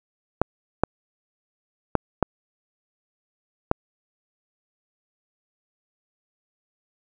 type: clicks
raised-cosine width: 1 ms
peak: -3 dBFS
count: 5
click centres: 0.416 / 0.836 / 1.953 / 2.227 / 3.714 s
effects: none